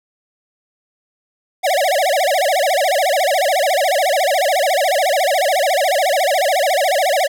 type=tone with vibrato; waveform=square; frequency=650 Hz; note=E5; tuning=24 cents flat; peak=-14 dBFS; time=1.63-7.28 s; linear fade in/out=20 ms; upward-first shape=sine; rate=14 Hz; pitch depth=290 cents each way; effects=none